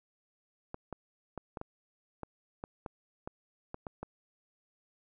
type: clicks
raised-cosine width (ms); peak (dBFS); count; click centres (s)
1; -25; 12; 0.744 / 0.927 / 1.377 / 1.572 / 1.614 / 2.233 / 2.639 / 2.862 / 3.275 / 3.744 / 3.868 / 4.03
effects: none

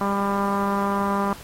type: tone with low-pass filter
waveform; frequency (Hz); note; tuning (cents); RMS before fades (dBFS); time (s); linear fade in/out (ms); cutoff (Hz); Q
sawtooth; 199.3; G3; +29; -23; 0.01-1.33; 0; 1100; 5.6
effects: pink hiss -43 dBFS RMS until 1.43 s + AAC 48 kbps

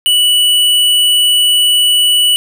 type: tone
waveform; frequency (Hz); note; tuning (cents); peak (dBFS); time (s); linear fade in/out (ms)
square; 2954; F#7; -3; -8; 0.06-2.36; 0
effects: none

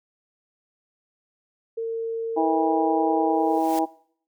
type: tone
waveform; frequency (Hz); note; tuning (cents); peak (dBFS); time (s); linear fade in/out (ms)
sine; 454.9; A#4; -42; -25; 1.77-3.59; 10
type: harmonic tone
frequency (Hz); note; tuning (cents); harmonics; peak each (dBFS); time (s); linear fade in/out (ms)
161.6; E3; -34; 2 / 3 / 4 / 5 / 6; -23 / -32 / -28 / -23 / -32; 2.36-3.86; 20
type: noise with exponential growth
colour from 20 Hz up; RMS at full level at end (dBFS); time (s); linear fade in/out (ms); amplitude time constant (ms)
white; -35; 3.28-3.79; 1; 110
effects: noise-tail reverb RT60 0.6 s tail -22 dB re dry

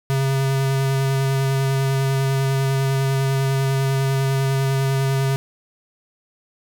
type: tone with vibrato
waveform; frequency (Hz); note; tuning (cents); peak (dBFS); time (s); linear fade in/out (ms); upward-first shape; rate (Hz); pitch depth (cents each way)
square; 135.3; C#3; -42; -18; 0.1-5.36; 0; sine; 10; 12
effects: none

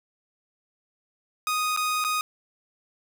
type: tone with dropouts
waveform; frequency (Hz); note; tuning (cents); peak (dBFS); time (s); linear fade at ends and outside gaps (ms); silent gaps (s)
sawtooth; 1244.5; D#6; 0; -20; 1.47-2.21; 1; 1.764-1.773 / 2.041-2.047
effects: none

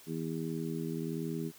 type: harmonic tone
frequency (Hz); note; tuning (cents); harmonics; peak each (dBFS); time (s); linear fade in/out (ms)
81.2; E2; -26; 2 / 3 / 4 / 5; -37 / -39 / -40 / -41; 0.06-1.52; 50
effects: white hiss -56 dBFS RMS until 1.58 s

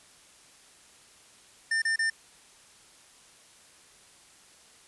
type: tone bursts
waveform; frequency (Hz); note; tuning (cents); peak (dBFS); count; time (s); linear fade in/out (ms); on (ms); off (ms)
square; 1800; A6; +39; -25; 3; 1.71-2.1; 5; 110; 30
effects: white hiss -56 dBFS RMS until 4.87 s + resampled to 24000 Hz

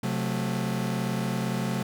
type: chord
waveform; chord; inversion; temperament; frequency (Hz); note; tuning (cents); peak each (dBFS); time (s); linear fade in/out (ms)
40% pulse; F# diminished; second; equal with one note detuned; 130.81 / 182.45 / 220; C3 / F#3 / A3; 0 / -24 / 0; -30; 0.03-1.83; 5
effects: none

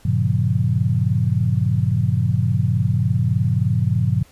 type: chord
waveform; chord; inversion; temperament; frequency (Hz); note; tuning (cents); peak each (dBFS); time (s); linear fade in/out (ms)
sine; G half-diminished seventh; none; just; 98 / 117.6 / 141.12 / 176.4; G2 / Bb2 / Db3 / F3; 0 / +16 / +31 / +18; -21 / -19 / -22 / -24; 0.05-4.23; 5
effects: pink hiss -52 dBFS RMS until 4.31 s + resampled to 32000 Hz

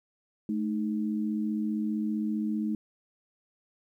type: tone pair together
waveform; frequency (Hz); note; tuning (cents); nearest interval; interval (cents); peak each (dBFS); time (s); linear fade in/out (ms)
sine; 215.8 / 311.1; A3 / D#4; -33 / 0; tritone; 633; -28 / -33; 0.49-2.75; 2
effects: 11-bit

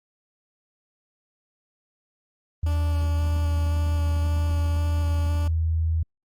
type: tone with pitch glide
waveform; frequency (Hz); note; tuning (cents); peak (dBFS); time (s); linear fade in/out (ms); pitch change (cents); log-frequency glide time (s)
sine; 80 to 80.93; D#2 to E2; +49 to -31; -20; 2.63-6.03; 5; +20; 4.36-4.51
type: tone with vibrato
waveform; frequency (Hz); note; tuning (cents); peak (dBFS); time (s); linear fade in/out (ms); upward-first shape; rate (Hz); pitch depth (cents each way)
15% pulse; 290; D4; -22; -29; 2.66-5.48; 5; square; 1.9; 9
effects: Opus 24 kbps

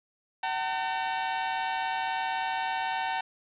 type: tone pair together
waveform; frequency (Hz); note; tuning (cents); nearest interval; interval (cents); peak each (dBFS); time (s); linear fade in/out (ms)
sawtooth; 760.2 / 904; F#5 / A5; +47 / +47; minor third; 300; -27; 0.43-3.21; 5
effects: resampled to 8000 Hz + 8-bit

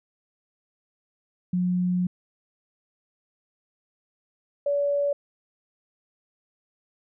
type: tone pair in turn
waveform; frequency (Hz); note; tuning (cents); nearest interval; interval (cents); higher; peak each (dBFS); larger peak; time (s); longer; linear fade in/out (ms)
sine; 180 / 571.5; F#3 / D5; -47 / -47; octave + minor sixth; 2000; second; -21; neither; 1.53-2.07 / 4.66-5.13; first; 5
effects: none

